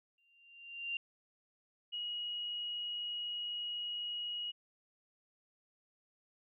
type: tone with exponential growth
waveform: sine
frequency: 2780 Hz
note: F7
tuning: 9 cents flat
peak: -33 dBFS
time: 0.18-0.97 s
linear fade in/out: 2 ms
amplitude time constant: 170 ms
type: tone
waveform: sine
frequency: 2898 Hz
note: F#7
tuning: 37 cents flat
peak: -37 dBFS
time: 1.92-4.52 s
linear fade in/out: 20 ms
effects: none